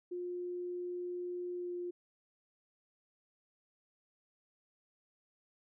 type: tone with pitch glide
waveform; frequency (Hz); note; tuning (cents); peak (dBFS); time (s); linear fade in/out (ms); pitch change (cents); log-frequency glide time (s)
sine; 355.6 to 353.1; F4 to F4; +31 to +19; -37; 0.11-1.91; 10; -12; 1.54-1.74
effects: none